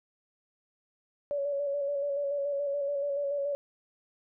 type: tone with vibrato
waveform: sine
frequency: 567 Hz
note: C#5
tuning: 39 cents sharp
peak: -28 dBFS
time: 1.31-3.55 s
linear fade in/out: 0 ms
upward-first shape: square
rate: 7 Hz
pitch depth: 28 cents each way
effects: none